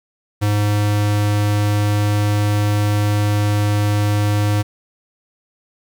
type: tone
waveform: square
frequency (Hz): 103.83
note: G#2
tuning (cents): 0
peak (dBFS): -15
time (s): 0.41-4.63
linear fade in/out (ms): 20
effects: 9-bit